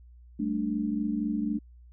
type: chord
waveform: sine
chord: G suspended second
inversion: none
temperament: equal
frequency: 196 / 220 / 293.7 Hz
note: G3 / A3 / D4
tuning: 0 / 0 / 0 cents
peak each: -34 / -29 / -31 dBFS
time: 0.39-1.59 s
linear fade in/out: 10 ms
effects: added 60 Hz sine -49 dBFS peak until 1.92 s